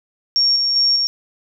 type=tone with tremolo; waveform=sine; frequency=5530 Hz; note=F8; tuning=18 cents flat; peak=-12 dBFS; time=0.36-1.07 s; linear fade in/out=0 ms; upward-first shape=square; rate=2.5 Hz; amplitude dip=30%; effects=none